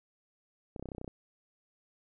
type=clicks; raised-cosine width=2 ms; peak=-27 dBFS; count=11; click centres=0.762 / 0.796 / 0.826 / 0.857 / 0.888 / 0.918 / 0.949 / 0.982 / 1.014 / 1.045 / 1.078 s; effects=none